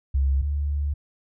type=tone pair in turn; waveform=sine; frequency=68.1 / 72.23 Hz; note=C#2 / D2; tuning=-30 / -28 cents; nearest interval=minor second; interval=102 cents; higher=second; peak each=-18 / -22 dBFS; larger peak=first; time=0.14-0.42 / 0.42-0.94 s; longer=second; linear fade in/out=10 ms; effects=none